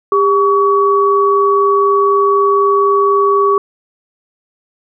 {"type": "tone pair together", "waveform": "sine", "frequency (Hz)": [400.6, 1131], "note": ["G4", "C#6"], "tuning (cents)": [38, 34], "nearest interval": "octave + tritone", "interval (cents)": 1796, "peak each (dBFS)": -11, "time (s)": [0.12, 3.58], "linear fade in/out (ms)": 2, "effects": []}